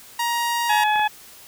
sawtooth tone, 943 Hz, A#5, 20 cents sharp, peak -17 dBFS, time 0.19-0.84 s, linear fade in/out 5 ms
harmonic tone, 848 Hz, G#5, 36 cents sharp, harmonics 1 / 2 / 3 / 4, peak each -18 / -24 / -28 / -30 dBFS, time 0.69-1.08 s, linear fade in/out 10 ms
clicks, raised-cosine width 0.5 ms, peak -20 dBFS, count 2, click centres 0.959 / 0.995 s
effects white hiss -45 dBFS RMS until 1.47 s

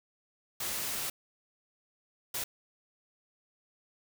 white noise bursts at uneven times, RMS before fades -35 dBFS, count 2, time 0.6-1.1 / 2.34-2.44 s, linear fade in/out 5 ms, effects none

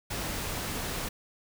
pink noise, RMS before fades -34 dBFS, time 0.1-1.09 s, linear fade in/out 10 ms, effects none

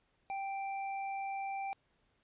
square tone, 784 Hz, G5, in tune, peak -37 dBFS, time 0.3-1.73 s, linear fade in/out 0 ms, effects pink hiss -75 dBFS RMS until 2.23 s + resampled to 8000 Hz

